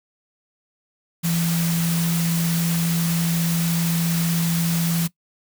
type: tone in noise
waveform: sine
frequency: 167.7 Hz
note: E3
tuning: 30 cents sharp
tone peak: -19 dBFS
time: 1.23-5.08 s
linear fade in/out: 20 ms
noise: white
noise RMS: -28 dBFS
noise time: 1.23-5.08 s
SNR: +6 dB
effects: noise-tail reverb RT60 0.1 s tail -20 dB re dry